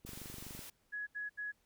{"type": "click train", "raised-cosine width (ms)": 3, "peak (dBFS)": -36, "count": 14, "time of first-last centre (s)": [0.05, 0.592], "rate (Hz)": 24}
{"type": "noise", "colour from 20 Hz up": "white", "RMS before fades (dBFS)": -50, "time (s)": [0.06, 0.7], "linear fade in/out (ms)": 5}
{"type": "tone bursts", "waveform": "sine", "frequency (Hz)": 1680, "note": "G#6", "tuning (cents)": 19, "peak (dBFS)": -38, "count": 3, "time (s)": [0.92, 1.522], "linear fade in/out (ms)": 20, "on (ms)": 150, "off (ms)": 76}
{"effects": ["pink hiss -75 dBFS RMS until 1.65 s"]}